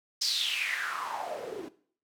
white noise with band-pass filter sweep, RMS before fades -33 dBFS, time 0.21-1.69 s, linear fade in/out 10 ms, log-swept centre 5200 to 310 Hz, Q 6.6, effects noise-tail reverb RT60 0.5 s tail -17 dB re dry

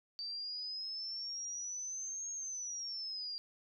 sine exponential two-way sweep, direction up then down, 4618 to 6550 to 4734 Hz, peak -39 dBFS, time 0.19-3.38 s, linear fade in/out 0 ms, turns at 2.31 s, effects none

